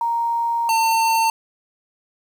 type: tone pair in turn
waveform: sine / square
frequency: 932.3 / 902.1 Hz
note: A#5 / A5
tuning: 0 / +43 cents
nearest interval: minor second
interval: 57 cents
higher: first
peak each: -18 / -16 dBFS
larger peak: second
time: 0.01-0.69 / 0.69-1.3 s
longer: first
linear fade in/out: 2 ms
effects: 8-bit